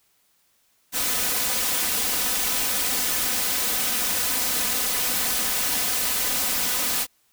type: noise with comb filter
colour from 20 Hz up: white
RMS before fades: -24 dBFS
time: 0.92-7.07 s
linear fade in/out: 50 ms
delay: 4 ms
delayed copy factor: +0.7
effects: white hiss -65 dBFS RMS until 7.32 s